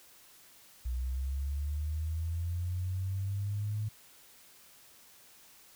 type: linear sweep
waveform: sine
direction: up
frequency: 60.3 to 107.8 Hz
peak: -31 dBFS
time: 0.85-3.89 s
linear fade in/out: 10 ms
effects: white hiss -58 dBFS RMS until 5.75 s